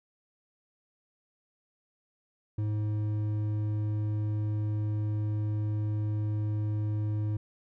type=tone with hard clipping; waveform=triangle; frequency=105.9 Hz; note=G#2; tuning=34 cents sharp; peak=-29 dBFS; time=2.58-7.37 s; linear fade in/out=5 ms; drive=10 dB; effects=none